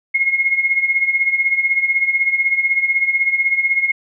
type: tone with tremolo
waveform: sine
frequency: 2157 Hz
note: C#7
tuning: 48 cents flat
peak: -10 dBFS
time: 0.14-3.92 s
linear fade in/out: 10 ms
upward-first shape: triangle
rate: 16 Hz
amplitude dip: 80%
effects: none